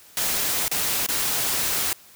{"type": "noise with dropouts", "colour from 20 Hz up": "white", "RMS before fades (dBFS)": -24, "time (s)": [0.17, 1.93], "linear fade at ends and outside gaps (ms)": 1, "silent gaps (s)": [[0.681, 0.714], [1.064, 1.087]], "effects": ["white hiss -50 dBFS RMS until 2.15 s"]}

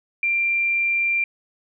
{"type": "tone", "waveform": "sine", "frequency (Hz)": 2372, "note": "D7", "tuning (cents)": 17, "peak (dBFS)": -18, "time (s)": [0.23, 1.24], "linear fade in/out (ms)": 2, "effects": []}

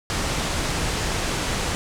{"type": "low-pass noise", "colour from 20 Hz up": "pink", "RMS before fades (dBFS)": -25, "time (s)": [0.1, 1.75], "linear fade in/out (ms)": 0, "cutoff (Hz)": 9000, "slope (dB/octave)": 24, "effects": []}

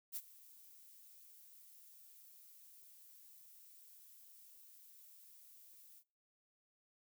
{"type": "noise with ADSR envelope", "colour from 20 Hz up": "violet", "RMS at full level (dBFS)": -41, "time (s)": [0.12, 6.04], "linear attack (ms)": 43, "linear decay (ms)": 44, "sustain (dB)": -20, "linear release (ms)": 65, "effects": ["noise-tail reverb RT60 0.4 s tail -24 dB re dry"]}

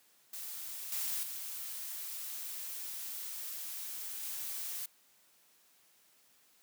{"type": "noise with level steps", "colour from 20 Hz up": "blue", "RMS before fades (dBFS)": [-43, -36, -42, -40], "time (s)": [0.33, 4.86], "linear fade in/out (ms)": 5, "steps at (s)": [0.92, 1.23, 4.23], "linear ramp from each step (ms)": 2, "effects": ["white hiss -67 dBFS RMS until 6.62 s", "high-pass 150 Hz 12 dB/octave"]}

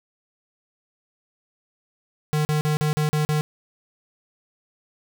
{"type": "tone bursts", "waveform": "square", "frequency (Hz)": 151.8, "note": "D#3", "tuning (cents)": -42, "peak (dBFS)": -20, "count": 7, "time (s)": [2.33, 3.41], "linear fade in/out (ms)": 0, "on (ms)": 120, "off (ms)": 40, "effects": ["10-bit"]}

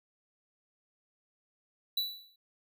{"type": "tone with exponential decay", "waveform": "square", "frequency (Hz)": 3951, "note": "B7", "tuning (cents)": 0, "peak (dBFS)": -27, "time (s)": [1.97, 2.36], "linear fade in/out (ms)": 5, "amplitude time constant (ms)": 83, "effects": []}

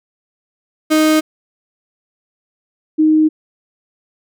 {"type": "tone pair in turn", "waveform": ["35% pulse", "sine"], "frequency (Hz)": [311.1, 311.1], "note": ["D#4", "D#4"], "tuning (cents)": [0, 0], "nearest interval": "unison", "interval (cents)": 0, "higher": "neither", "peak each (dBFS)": [-8, -8], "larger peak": "neither", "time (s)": [[0.9, 1.21], [2.98, 3.29]], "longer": "neither", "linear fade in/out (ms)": 20, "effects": []}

